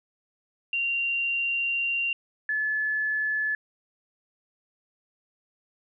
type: tone pair in turn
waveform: sine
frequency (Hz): 2767 / 1724.2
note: F7 / A6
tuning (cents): -17 / -36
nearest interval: minor sixth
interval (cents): 819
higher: first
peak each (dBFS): -24 / -24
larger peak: neither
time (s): 0.73-2.13 / 2.49-3.55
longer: first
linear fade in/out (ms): 2
effects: none